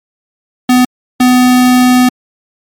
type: tone bursts at uneven times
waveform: square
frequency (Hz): 250.6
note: B3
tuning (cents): +25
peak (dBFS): -5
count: 2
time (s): 0.69-0.85 / 1.2-2.09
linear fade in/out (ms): 5
effects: MP3 96 kbps